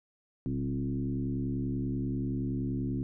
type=tone with frequency modulation; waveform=sine; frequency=190.9 Hz; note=G3; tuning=46 cents flat; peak=-29 dBFS; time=0.46-3.03 s; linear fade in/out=0 ms; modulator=70.4 Hz; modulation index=1.7; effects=none